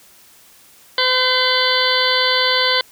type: harmonic tone with a mistuned harmonic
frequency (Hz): 510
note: C5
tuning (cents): -44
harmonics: 1 / 2 / 3 / 4 / 6 / 7 / 8 / 9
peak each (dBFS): -22 / -22 / -22 / -22 / -22 / -22 / -22 / -22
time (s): 0.98-2.81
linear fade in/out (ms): 2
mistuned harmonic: 7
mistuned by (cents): -42
effects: white hiss -48 dBFS RMS until 2.91 s